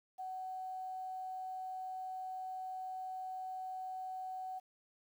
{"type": "tone with quantisation", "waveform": "sine", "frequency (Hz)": 749, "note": "F#5", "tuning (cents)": 21, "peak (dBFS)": -40, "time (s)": [0.18, 4.6], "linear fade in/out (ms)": 20, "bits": 11, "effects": []}